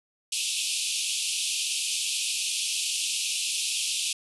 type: band-pass noise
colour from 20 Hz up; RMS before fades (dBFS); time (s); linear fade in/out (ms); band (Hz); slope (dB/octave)
pink; -29; 0.32-4.13; 5; 2500 to 11000; 96
effects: none